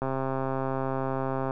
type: click train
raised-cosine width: 1 ms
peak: -16 dBFS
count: 199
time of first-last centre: 0.02-1.509 s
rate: 133 Hz
effects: none